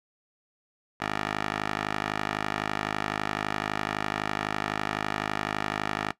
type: tone with band-pass filter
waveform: 10% pulse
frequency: 51.91 Hz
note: G#1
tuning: in tune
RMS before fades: -31 dBFS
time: 1-6.12 s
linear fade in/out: 10 ms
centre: 1500 Hz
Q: 0.84
effects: noise-tail reverb RT60 0.1 s tail -17 dB re dry